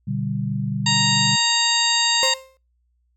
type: chord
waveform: sine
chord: G major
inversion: first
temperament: just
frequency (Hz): 122.5 / 147 / 196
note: B2 / D3 / G3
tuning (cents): -14 / +2 / 0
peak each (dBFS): -26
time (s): 0.07-1.36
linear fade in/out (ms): 10
type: harmonic tone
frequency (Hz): 932.3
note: A#5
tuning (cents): 0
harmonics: 1 / 2 / 3 / 4 / 5 / 7 / 8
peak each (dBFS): -25 / -26 / -24 / -22 / -22 / -31 / -24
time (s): 0.86-2.34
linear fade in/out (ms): 5
type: tone with exponential decay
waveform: 35% pulse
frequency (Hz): 527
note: C5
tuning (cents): +12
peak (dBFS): -18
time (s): 2.23-2.57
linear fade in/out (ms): 0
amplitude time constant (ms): 72
effects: noise-tail reverb RT60 0.3 s tail -25 dB re dry + added 60 Hz sine -63 dBFS peak until 3.16 s